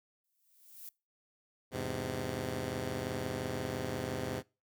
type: noise with exponential growth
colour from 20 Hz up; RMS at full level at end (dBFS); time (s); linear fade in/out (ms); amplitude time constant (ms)
violet; -45; 0.24-0.89; 2; 140
type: chord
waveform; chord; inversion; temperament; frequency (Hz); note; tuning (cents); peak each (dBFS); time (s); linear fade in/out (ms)
10% pulse; E augmented; none; just; 82.41 / 103.01 / 128.76; E2 / G#2 / B#2; 0 / -14 / -27; -34 / -33 / -30; 1.71-4.43; 50
effects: noise-tail reverb RT60 0.3 s tail -24 dB re dry